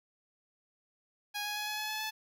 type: tone with pitch steps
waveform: 10% pulse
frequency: 826 / 832.7 / 839.5 / 846.3 / 853.2 / 860.1 / 867.1 Hz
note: G#5 / G#5 / G#5 / G#5 / G#5 / A5 / A5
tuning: -10 / +4 / +18 / +32 / +46 / -40 / -26 cents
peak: -26 dBFS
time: 1.34-2.11 s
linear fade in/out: 20 ms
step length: 110 ms
effects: none